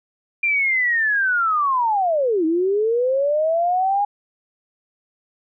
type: linear two-way sweep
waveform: sine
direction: down then up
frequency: 2395 to 311.1 to 825 Hz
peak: -16 dBFS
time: 0.43-4.05 s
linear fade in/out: 5 ms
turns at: 2.45 s
effects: none